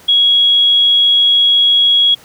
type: tone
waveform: sine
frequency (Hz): 3322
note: G#7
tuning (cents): 0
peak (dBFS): -7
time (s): 0.08-2.15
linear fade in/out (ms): 10
effects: pink hiss -42 dBFS RMS until 2.24 s + high-pass 100 Hz 12 dB/octave